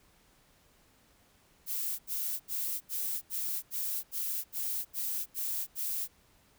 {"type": "noise bursts", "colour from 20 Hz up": "violet", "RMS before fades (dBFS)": -34, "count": 11, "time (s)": [1.66, 6.08], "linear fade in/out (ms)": 50, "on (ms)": 330, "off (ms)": 79, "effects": ["pink hiss -65 dBFS RMS until 6.58 s"]}